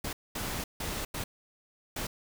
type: noise bursts at uneven times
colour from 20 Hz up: pink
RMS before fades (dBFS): -35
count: 5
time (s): 0.04-0.13 / 0.35-0.64 / 0.8-1.05 / 1.14-1.24 / 1.96-2.07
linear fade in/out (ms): 5
effects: none